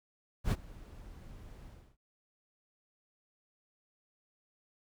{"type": "noise with ADSR envelope", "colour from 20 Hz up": "brown", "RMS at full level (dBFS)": -26, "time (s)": [0.44, 1.97], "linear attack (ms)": 75, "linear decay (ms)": 41, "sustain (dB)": -24, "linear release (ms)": 300, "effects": []}